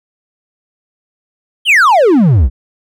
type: exponential sweep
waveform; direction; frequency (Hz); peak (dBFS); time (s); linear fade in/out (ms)
triangle; down; 3285 to 53.8; -3; 1.65-2.5; 50
effects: none